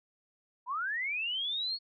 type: linear sweep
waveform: sine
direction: up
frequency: 932.3 to 4400 Hz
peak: -31 dBFS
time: 0.66-1.79 s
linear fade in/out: 50 ms
effects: none